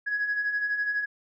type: beating tone pair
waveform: sine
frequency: 1661.2 / 1673.2 Hz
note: G#6 / G#6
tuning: 0 / +12 cents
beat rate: 12 Hz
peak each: -33 / -25 dBFS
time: 0.06-1.06 s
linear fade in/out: 20 ms
effects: tanh soft clip ceiling -20 dBFS